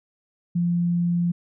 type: tone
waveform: sine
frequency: 173.2 Hz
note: F3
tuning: 14 cents flat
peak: -19 dBFS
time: 0.55-1.32 s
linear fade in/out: 10 ms
effects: none